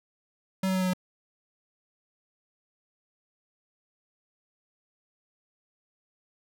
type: tone with pitch steps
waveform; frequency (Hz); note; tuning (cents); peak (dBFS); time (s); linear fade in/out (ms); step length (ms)
square; 190 / 188.25 / 186.52 / 184.8 / 183.1; F#3 / F#3 / F#3 / F#3 / F#3; +46 / +30 / +14 / -2 / -18; -25; 0.63-0.935; 5; 61
effects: none